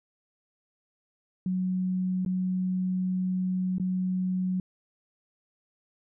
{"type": "tone with dropouts", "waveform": "sine", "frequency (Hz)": 184.6, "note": "F#3", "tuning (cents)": -4, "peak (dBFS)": -25, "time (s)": [1.46, 4.6], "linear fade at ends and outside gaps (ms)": 2, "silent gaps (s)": [[2.25, 2.261], [3.783, 3.798]], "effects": []}